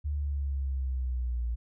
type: linear sweep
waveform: sine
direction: down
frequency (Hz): 74 to 57.9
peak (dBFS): -28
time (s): 0.04-1.56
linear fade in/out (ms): 20
effects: none